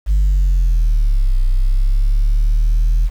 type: linear two-way sweep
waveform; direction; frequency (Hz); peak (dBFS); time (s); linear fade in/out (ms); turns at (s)
sine; down then up; 51.3 to 31 to 40.91; -8; 0.06-3.1; 50; 1.39
effects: tanh soft clip ceiling -9 dBFS + 7-bit